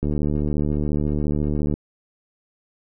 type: click train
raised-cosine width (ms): 3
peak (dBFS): -11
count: 128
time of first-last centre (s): 0.03-1.739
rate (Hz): 74.3
effects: none

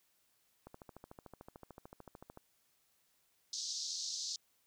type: click train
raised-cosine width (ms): 1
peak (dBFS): -36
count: 24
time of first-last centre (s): 0.67-2.374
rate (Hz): 13.5
type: band-pass noise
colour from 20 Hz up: white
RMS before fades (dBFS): -41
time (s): 3.53-4.36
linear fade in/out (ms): 2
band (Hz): 4000 to 6400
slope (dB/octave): 48
effects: white hiss -75 dBFS RMS until 4.66 s

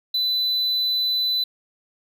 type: tone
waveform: triangle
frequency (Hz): 4000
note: B7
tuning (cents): +21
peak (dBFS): -18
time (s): 0.14-1.44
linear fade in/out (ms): 5
effects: none

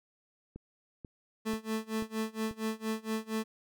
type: click train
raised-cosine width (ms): 3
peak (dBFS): -31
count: 5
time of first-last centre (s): 0.56-2.511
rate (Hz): 2.05
type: tone with tremolo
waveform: 30% pulse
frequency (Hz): 220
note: A3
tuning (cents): 0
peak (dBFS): -27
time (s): 1.45-3.44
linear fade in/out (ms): 20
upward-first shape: sine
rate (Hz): 4.3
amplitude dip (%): 95
effects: none

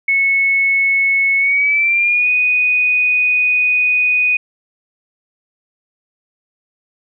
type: tone with pitch glide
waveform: sine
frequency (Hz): 2200 to 2484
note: C#7 to D#7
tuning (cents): -14 to -3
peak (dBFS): -11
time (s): 0.08-4.37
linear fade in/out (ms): 5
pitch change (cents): +211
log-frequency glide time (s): 1.38-2.3
effects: none

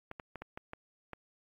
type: clicks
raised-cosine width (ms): 0.5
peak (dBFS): -27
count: 7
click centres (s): 0.114 / 0.198 / 0.357 / 0.42 / 0.575 / 0.734 / 1.133
effects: AAC 48 kbps

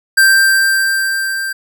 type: tone with level ramp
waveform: square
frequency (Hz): 1574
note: G6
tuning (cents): +7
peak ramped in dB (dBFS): -6 to -19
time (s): 0.17-1.53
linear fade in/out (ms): 10
effects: none

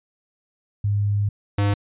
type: tone pair in turn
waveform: sine / square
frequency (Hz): 102.3 / 101.48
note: G#2 / G#2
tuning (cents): -26 / -40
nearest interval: unison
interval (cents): 14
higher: first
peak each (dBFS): -18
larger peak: neither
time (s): 0.84-1.29 / 1.58-1.74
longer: first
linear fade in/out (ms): 5
effects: resampled to 8000 Hz

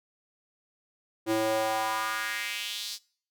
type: tone with high-pass filter sweep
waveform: square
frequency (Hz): 110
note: A2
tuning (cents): 0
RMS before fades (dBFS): -30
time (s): 1.26-2.99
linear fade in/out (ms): 50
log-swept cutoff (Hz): 350 to 4900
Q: 2.7
effects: noise-tail reverb RT60 0.5 s tail -23 dB re dry

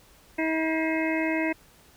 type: harmonic tone with a mistuned harmonic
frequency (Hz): 320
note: D#4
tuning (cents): +49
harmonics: 1 / 2 / 3 / 5 / 6 / 7 / 8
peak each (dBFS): -26 / -31 / -36 / -37 / -36 / -32 / -36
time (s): 0.38-1.53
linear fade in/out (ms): 10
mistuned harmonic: 7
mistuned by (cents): -86
effects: pink hiss -56 dBFS RMS until 1.96 s

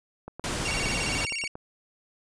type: click train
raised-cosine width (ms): 1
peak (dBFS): -24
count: 12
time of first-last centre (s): 0.28-1.555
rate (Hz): 8.63
type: noise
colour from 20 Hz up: pink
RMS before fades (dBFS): -30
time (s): 0.44-1.25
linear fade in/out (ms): 0
type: tone with vibrato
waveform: sawtooth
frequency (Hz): 2494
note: D#7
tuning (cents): +3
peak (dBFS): -26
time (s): 0.65-1.48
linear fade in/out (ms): 5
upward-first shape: square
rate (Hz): 17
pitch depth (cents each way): 180
effects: resampled to 22050 Hz

